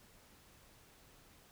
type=silence; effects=pink hiss -63 dBFS RMS until 1.51 s